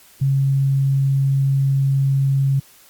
sine tone, 136.6 Hz, C#3, 25 cents flat, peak -14 dBFS, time 0.21-2.6 s, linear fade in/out 10 ms, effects white hiss -49 dBFS RMS until 2.89 s + Opus 48 kbps

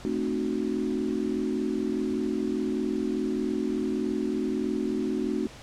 sine chord, A diminished seventh, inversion none, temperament equal with one note detuned, 220 / 261.6 / 304.9 / 370 Hz, A3 / C4 / Eb4 / Gb4, 0 / 0 / -35 / 0 cents, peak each -31 dBFS, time 0.05-5.47 s, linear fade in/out 0 ms, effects pink hiss -46 dBFS RMS until 5.62 s + low-pass 7000 Hz 12 dB/octave

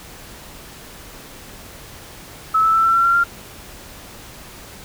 sine tone with pitch steps, 1300 / 1314.3 / 1328.9 / 1343.5 / 1358.3 / 1373.3 / 1388.5 Hz, E6 / E6 / E6 / E6 / F6 / F6 / F6, -24 / -6 / +14 / +33 / -49 / -30 / -10 cents, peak -12 dBFS, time 2.54-3.24 s, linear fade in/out 10 ms, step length 100 ms, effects pink hiss -39 dBFS RMS until 4.84 s

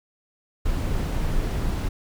brown noise, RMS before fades -24 dBFS, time 0.65-1.89 s, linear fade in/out 10 ms, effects none

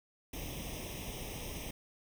pink noise with comb filter, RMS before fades -42 dBFS, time 0.33-1.71 s, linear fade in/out 5 ms, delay 0.34 ms, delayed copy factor +0.85, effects none

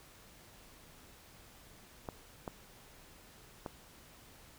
clicks, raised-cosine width 1 ms, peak -25 dBFS, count 3, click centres 2.088 / 2.478 / 3.662 s, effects pink hiss -58 dBFS RMS until 4.58 s

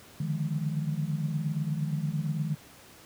sine tone cluster, 144 / 152.6 / 171.6 / 210.3 Hz, D3 / D#3 / F3 / G#3, -34 / -33 / -30 / +22 cents, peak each -36 / -29 / -35 / -37 dBFS, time 0.2-2.55 s, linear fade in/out 5 ms, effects pink hiss -52 dBFS RMS until 3.05 s + high-pass 80 Hz 12 dB/octave

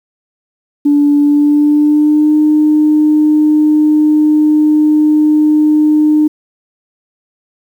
sine tone with pitch glide, 289.8 to 304 Hz, D4 to D#4, -23 to -40 cents, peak -5 dBFS, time 0.85-6.28 s, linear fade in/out 10 ms, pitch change +83 cents, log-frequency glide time 1.19-2.35 s, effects tanh soft clip ceiling -1 dBFS + 7-bit

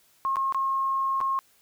sine tone with dropouts, 1077 Hz, C6, 50 cents sharp, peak -23 dBFS, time 0.25-1.39 s, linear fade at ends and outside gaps 0 ms, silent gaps 0.358-0.368 / 0.524-0.546 / 1.204-1.212 s, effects white hiss -62 dBFS RMS until 1.61 s

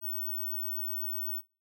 sine tone, 15804 Hz, B9, in tune, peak -30 dBFS, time 0.01-1.42 s, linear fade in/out 50 ms, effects noise-tail reverb RT60 0.3 s tail -24 dB re dry + tanh soft clip ceiling -29 dBFS

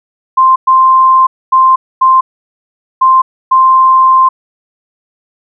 sine tone bursts at uneven times, 1046.5 Hz, C6, in tune, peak -3 dBFS, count 6, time 0.37-0.56 / 0.67-1.27 / 1.52-1.76 / 2.01-2.21 / 3.01-3.22 / 3.51-4.29 s, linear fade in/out 10 ms, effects none

